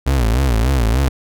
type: tone with vibrato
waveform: 35% pulse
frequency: 61.2 Hz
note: B1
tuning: 15 cents flat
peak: -11 dBFS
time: 0.06-1.09 s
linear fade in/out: 10 ms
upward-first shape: sine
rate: 3.4 Hz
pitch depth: 210 cents each way
effects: none